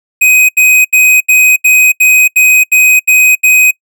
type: tone bursts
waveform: square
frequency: 2511 Hz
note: D#7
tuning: 15 cents sharp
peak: -4 dBFS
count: 10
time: 0.21-3.712 s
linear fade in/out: 10 ms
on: 280 ms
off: 78 ms
effects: noise-tail reverb RT60 0.1 s tail -25 dB re dry